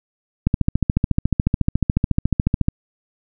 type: click train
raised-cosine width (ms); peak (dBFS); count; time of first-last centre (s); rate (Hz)
5; -3; 32; 0.47-2.684; 14
effects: none